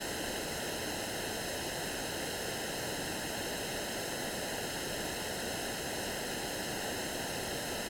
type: noise with comb filter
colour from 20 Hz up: pink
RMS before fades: -37 dBFS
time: 0-7.89 s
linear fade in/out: 20 ms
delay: 0.86 ms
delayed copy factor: -0.8
effects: low-pass 12000 Hz 12 dB/octave